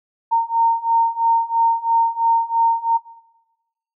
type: beating tone pair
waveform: sine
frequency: 917 / 920 Hz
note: A#5 / A#5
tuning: -29 / -23 cents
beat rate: 3 Hz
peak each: -18 dBFS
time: 0.31-2.98 s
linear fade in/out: 20 ms
effects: noise-tail reverb RT60 1.0 s tail -17 dB re dry